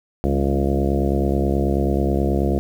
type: harmonic tone with a mistuned harmonic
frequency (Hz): 69.3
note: C#2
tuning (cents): 0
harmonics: 1 / 2 / 3 / 4 / 5 / 6 / 7 / 8 / 9 / 10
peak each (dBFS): -21 / -26 / -24 / -27 / -24 / -29 / -29 / -32 / -32 / -31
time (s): 0.24-2.59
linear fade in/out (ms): 0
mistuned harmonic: 3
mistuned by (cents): -39
effects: 8-bit